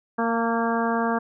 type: harmonic tone with a mistuned harmonic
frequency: 230.7 Hz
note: A#3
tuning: 18 cents flat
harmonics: 1 / 2 / 3 / 4 / 5 / 6 / 7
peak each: -25 / -28 / -28 / -29 / -30 / -34 / -32 dBFS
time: 0.18-1.19 s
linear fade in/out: 10 ms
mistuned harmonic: 4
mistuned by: -20 cents
effects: none